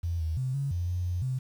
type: tone with pitch steps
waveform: sine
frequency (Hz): 85 / 80.2 / 129.4 / 139.2 / 87.6 / 89.3 / 88.8 / 129.3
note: F2 / E2 / C3 / C#3 / F2 / F2 / F2 / C3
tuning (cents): -46 / -47 / -19 / +8 / +6 / +39 / +29 / -20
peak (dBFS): -27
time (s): 0.03-1.39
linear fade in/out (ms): 10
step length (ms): 170
effects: 9-bit